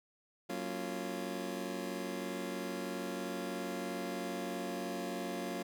25% pulse chord, Gb major seventh, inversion none, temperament just, 185 / 231.2 / 277.5 / 346.9 Hz, Gb3 / Bb3 / Db4 / F4, 0 / -14 / +2 / -12 cents, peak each -39 / -40 / -40 / -39 dBFS, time 0.49-5.63 s, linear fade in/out 10 ms, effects none

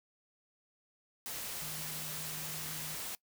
sine tone in noise, 155.56 Hz, D#3, in tune, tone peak -48 dBFS, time 1.62-2.95 s, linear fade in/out 0 ms, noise white, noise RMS -41 dBFS, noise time 1.26-3.15 s, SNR -10 dB, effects noise-tail reverb RT60 0.1 s tail -22 dB re dry

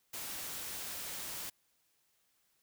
white noise, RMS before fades -42 dBFS, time 0.13-1.5 s, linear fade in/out 10 ms, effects white hiss -75 dBFS RMS until 2.62 s

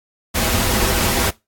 pink noise with comb filter, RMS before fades -18 dBFS, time 0.34-1.31 s, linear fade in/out 20 ms, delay 6.8 ms, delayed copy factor -0.55, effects noise-tail reverb RT60 0.2 s tail -18 dB re dry + AAC 64 kbps

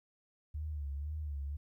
sine tone with vibrato, 73.42 Hz, D2, in tune, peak -36 dBFS, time 0.54-1.57 s, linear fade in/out 10 ms, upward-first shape sine, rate 2 Hz, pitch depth 90 cents each way, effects 13-bit

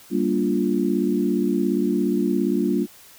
sine chord, G minor seventh, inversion none, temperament equal with one note detuned, 196 / 233.1 / 290.5 / 349.2 Hz, G3 / Bb3 / D4 / F4, 0 / 0 / -19 / 0 cents, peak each -24 dBFS, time 0.1-2.87 s, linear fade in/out 50 ms, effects white hiss -48 dBFS RMS until 3.18 s

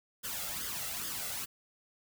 white noise with flanger, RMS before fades -38 dBFS, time 0.23-1.46 s, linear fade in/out 20 ms, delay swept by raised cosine 0.6 to 1.51 ms, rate 2.4 Hz, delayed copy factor +0.65, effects none

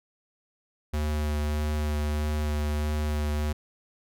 square tone with vibrato, 75.1 Hz, D2, 39 cents sharp, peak -26 dBFS, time 0.93-3.53 s, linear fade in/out 10 ms, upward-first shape sine, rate 1.6 Hz, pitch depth 13 cents each way, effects none

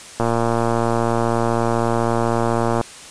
click train, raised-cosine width 1 ms, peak -5 dBFS, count 304, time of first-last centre 0.2-2.812 s, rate 116 Hz, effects white hiss -38 dBFS RMS until 3.1 s + resampled to 22050 Hz

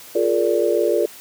sine chord, Bb dominant seventh, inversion second, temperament just, 349.6 / 419.5 / 466.2 / 582.7 Hz, F4 / Ab4 / Bb4 / D5, +2 / +17 / 0 / -14 cents, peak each -21 dBFS, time 0.15-1.06 s, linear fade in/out 5 ms, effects white hiss -41 dBFS RMS until 1.2 s + high-pass 100 Hz 12 dB/octave

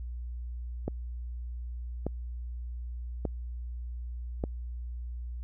click train, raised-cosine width 2 ms, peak -17 dBFS, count 4, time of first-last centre 0.88-4.439 s, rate 0.843 Hz, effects added 60 Hz sine -35 dBFS peak until 5.43 s

